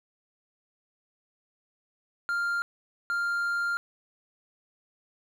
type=tone bursts at uneven times; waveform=triangle; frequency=1396.9 Hz; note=F6; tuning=in tune; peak=-24 dBFS; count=2; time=2.29-2.62 / 3.1-3.77 s; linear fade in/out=0 ms; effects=none